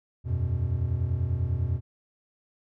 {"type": "chord", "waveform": "triangle", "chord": "E suspended second", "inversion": "none", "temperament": "equal", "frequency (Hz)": [82.41, 92.5, 123.47], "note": ["E2", "F#2", "B2"], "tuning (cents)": [0, 0, 0], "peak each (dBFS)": -27, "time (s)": [0.24, 1.81], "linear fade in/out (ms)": 50, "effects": []}